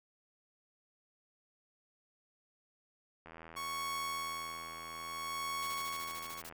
click train, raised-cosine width 0.5 ms, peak -35 dBFS, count 269, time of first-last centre 3.26-6.524 s, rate 82.1 Hz
sawtooth tone with tremolo, 1108.7 Hz, C#6, in tune, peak -32 dBFS, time 3.56-6.41 s, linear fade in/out 10 ms, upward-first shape sine, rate 0.61 Hz, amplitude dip 65%
white noise bursts, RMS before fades -48 dBFS, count 12, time 5.62-6.495 s, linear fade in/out 5 ms, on 50 ms, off 25 ms
effects none

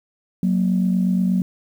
sine tone pair together, 185 / 233.4 Hz, F#3 / A#3, 0 / +2 cents, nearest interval major third, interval 402 cents, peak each -16 / -22 dBFS, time 0.43-1.42 s, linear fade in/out 2 ms, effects tanh soft clip ceiling -9 dBFS + 8-bit

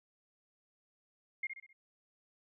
sine tone with echo, 2129 Hz, C7, 30 cents sharp, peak -33 dBFS, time 1.43-1.47 s, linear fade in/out 5 ms, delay 65 ms, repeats 4, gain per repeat -7 dB, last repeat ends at 1.73 s, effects none

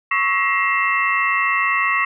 sine tone cluster, 1107 / 1302 / 1913 / 2104 / 2672 Hz, C#6 / E6 / A#6 / C7 / E7, -3 / -22 / +44 / +9 / +23 cents, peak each -20 / -28 / -21 / -23 / -23 dBFS, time 0.11-2.05 s, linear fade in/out 5 ms, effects none

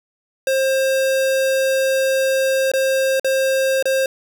square tone with dropouts, 532 Hz, C5, 29 cents sharp, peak -16 dBFS, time 0.47-4.06 s, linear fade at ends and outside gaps 2 ms, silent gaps 2.717-2.736 / 3.197-3.245 / 3.826-3.855 s, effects none

